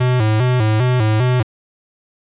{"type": "tone with vibrato", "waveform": "square", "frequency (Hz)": 116.8, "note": "A#2", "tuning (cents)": 4, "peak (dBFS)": -13, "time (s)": [0, 1.43], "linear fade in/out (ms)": 10, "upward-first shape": "square", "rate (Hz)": 2.5, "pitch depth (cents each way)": 130, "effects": ["resampled to 8000 Hz", "9-bit"]}